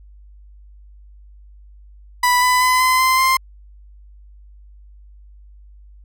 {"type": "tone with pitch steps", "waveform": "30% pulse", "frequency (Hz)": [987.8, 999.9, 1012.1, 1024.4, 1036.9, 1049.6], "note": ["B5", "B5", "B5", "C6", "C6", "C6"], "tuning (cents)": [0, 21, 42, -37, -16, 5], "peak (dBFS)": -10, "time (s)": [2.23, 3.37], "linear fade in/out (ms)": 5, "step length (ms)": 190, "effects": ["added 50 Hz sine -41 dBFS peak until 6.04 s"]}